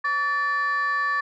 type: tone pair together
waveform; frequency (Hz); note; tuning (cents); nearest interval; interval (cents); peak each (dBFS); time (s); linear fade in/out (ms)
sine; 1142.5 / 1760; D6 / A6; -48 / 0; perfect fifth; 748; -22 / -22; 0.04-1.21; 10
effects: tanh soft clip ceiling -18 dBFS